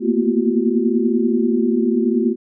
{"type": "tone cluster", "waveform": "sine", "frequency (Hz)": [224.3, 234.8, 245, 345.4, 380.3], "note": ["A3", "A#3", "B3", "F4", "F#4"], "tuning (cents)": [34, 13, -14, -19, 48], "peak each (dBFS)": [-20, -22, -20, -21, -22], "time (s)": [0, 2.36], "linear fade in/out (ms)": 50, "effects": []}